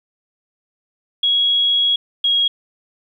sine tone pair in turn, 3322 / 3293 Hz, G#7 / G#7, 0 / -15 cents, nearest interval unison, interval 15 cents, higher first, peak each -13 dBFS, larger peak neither, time 1.23-1.96 / 2.24-2.48 s, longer first, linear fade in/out 5 ms, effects 9-bit

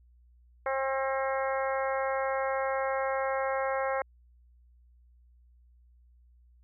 harmonic tone, 267.8 Hz, C4, 40 cents sharp, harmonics 2 / 3 / 4 / 5 / 6 / 7 / 8, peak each -30 / -34 / -36 / -38 / -40 / -41 / -42 dBFS, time 0.66-4.02 s, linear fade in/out 2 ms, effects added 60 Hz sine -57 dBFS peak until 6.63 s

